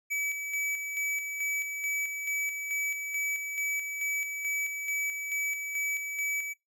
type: tone with tremolo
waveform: square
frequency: 2290 Hz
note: D7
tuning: 44 cents flat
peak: -29 dBFS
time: 0.1-6.54 s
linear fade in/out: 20 ms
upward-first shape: square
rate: 2.3 Hz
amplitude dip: 45%
effects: noise-tail reverb RT60 0.2 s tail -24 dB re dry